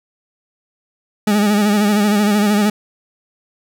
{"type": "tone with vibrato", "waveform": "40% pulse", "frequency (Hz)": 207.4, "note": "G#3", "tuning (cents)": -2, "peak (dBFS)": -11, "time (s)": [1.27, 2.7], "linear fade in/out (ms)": 5, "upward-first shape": "sine", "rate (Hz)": 13, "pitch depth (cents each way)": 52, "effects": []}